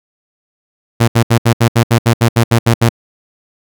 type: tone bursts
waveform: sawtooth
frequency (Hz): 116.54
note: A#2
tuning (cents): 0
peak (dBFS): -3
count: 13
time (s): 1-2.892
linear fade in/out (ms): 10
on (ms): 80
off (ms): 71
effects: none